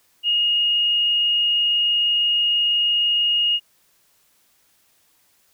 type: tone with frequency modulation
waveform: sine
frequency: 2861 Hz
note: F7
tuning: 41 cents sharp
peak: -16 dBFS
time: 0.23-3.6 s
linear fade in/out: 50 ms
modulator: 26.1 Hz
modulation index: 0.41
effects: white hiss -61 dBFS RMS until 5.53 s